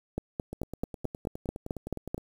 two click trains, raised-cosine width 2 ms, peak -24 / -17 dBFS, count 17 / 10, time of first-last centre 0.53-2.179 / 0.18-2.145 s, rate 9.7 / 4.58 Hz, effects 8-bit

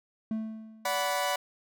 triangle tone with exponential decay, 220 Hz, A3, in tune, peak -25 dBFS, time 0.31-1.14 s, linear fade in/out 2 ms, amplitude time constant 180 ms
sawtooth chord, B minor, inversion first, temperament equal with one note detuned, 577.6 / 740 / 987.8 Hz, D5 / F#5 / B5, -29 / 0 / 0 cents, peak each -28 dBFS, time 0.85-1.36 s, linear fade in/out 5 ms
effects none

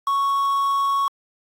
triangle tone with quantisation, 1108.7 Hz, C#6, in tune, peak -16 dBFS, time 0.07-1.08 s, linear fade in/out 2 ms, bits 6, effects AAC 48 kbps

